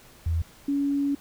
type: tone pair in turn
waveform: sine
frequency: 82.41 / 281.9 Hz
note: E2 / C#4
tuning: 0 / +29 cents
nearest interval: octave + major sixth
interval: 2129 cents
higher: second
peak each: -22 dBFS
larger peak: neither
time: 0.26-0.42 / 0.68-1.15 s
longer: second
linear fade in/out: 5 ms
effects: pink hiss -52 dBFS RMS until 1.2 s